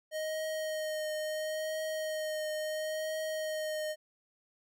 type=tone with vibrato; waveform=square; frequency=622.3 Hz; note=D#5; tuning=in tune; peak=-34 dBFS; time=0.11-3.96 s; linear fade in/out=50 ms; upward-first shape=triangle; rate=0.73 Hz; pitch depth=20 cents each way; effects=none